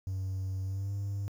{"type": "tone with pitch glide", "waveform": "triangle", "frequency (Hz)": [95, 99.72], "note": ["F#2", "G2"], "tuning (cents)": [46, 30], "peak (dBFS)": -29, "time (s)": [0.07, 1.28], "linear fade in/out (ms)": 0, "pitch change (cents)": 84, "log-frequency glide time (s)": [0.64, 0.93], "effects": ["tanh soft clip ceiling -26 dBFS", "10-bit"]}